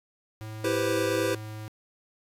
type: tone with pitch glide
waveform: square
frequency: 108.8 to 107.92 Hz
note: A2 to A2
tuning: -19 to -33 cents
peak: -36 dBFS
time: 0.41-1.68 s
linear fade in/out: 0 ms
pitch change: -14 cents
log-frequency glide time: 0.87-1.36 s
type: chord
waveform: square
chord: C major seventh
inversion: first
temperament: equal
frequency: 329.6 / 392 / 493.9 / 523.3 Hz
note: E4 / G4 / B4 / C5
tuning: 0 / 0 / 0 / 0 cents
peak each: -31 dBFS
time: 0.64-1.35 s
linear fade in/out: 5 ms
effects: resampled to 32000 Hz + 9-bit